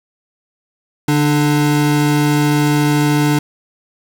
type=tone pair together; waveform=square; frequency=145.87 / 297.7 Hz; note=D3 / D4; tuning=-11 / +24 cents; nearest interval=octave; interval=1235 cents; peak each=-15 dBFS; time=1.08-3.39 s; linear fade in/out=5 ms; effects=7-bit